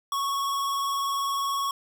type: tone with vibrato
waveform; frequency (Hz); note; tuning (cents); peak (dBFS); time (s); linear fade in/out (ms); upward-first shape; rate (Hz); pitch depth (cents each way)
square; 1108.7; C#6; 0; -26; 0.12-1.71; 2; sine; 20; 32
effects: 9-bit